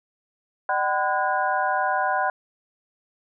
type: tone cluster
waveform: sine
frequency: 604 / 761 / 1009 / 1456 / 1627 Hz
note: D5 / F#5 / B5 / F#6 / G#6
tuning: +48 / +48 / +37 / -28 / -36 cents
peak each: -29 / -24 / -26 / -27 / -32 dBFS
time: 0.69-2.3 s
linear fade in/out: 2 ms
effects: none